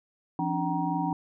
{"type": "tone cluster", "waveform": "sine", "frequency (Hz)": [170.5, 272, 296.5, 766, 944], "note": ["F3", "C#4", "D4", "G5", "A#5"], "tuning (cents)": [-41, -33, 17, -40, 22], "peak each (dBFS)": [-31, -34, -32, -32, -32], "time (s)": [0.39, 1.13], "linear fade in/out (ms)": 2, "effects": []}